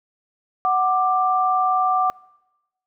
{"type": "tone pair together", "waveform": "sine", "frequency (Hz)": [742.7, 1182], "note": ["F#5", "D6"], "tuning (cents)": [6, 11], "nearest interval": "minor sixth", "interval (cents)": 805, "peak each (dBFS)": -19, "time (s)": [0.65, 2.1], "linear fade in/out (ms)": 0, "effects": ["noise-tail reverb RT60 1.0 s tail -25 dB re dry"]}